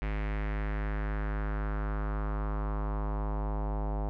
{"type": "tone with low-pass filter sweep", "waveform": "square", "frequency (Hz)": 51.91, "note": "G#1", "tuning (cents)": 0, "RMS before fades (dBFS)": -32, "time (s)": [0.02, 4.09], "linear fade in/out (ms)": 0, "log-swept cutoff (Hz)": [2200, 820], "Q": 2.6, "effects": []}